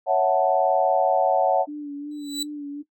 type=chord; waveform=sine; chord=F# minor seventh; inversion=second; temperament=equal; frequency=554.4 / 659.3 / 740 / 880 Hz; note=C#5 / E5 / F#5 / A5; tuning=0 / 0 / 0 / 0 cents; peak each=-22 / -22 / -20 / -26 dBFS; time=0.06-1.66 s; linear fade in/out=50 ms
type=tone with vibrato; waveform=sine; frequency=291 Hz; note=D4; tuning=16 cents flat; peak=-29 dBFS; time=1.67-2.83 s; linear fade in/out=20 ms; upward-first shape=sine; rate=2.7 Hz; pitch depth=38 cents each way
type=tone with exponential growth; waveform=30% pulse; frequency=3951 Hz; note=B7; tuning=in tune; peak=-20 dBFS; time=2.11-2.43 s; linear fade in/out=5 ms; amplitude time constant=69 ms
effects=noise-tail reverb RT60 0.1 s tail -17 dB re dry